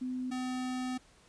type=tone pair in turn; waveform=sine / square; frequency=254.3 / 254.3 Hz; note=C4 / C4; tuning=-49 / -49 cents; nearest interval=unison; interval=0 cents; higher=neither; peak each=-33 / -34 dBFS; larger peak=first; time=0.01-0.31 / 0.31-0.98 s; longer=second; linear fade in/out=10 ms; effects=pink hiss -62 dBFS RMS until 1.28 s + resampled to 22050 Hz